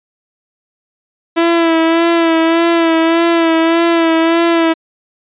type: tone with vibrato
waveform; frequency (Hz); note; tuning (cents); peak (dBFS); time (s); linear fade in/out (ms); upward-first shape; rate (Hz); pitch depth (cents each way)
sawtooth; 331.5; E4; +10; -5; 1.36-4.74; 20; sine; 1.7; 34
effects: resampled to 8000 Hz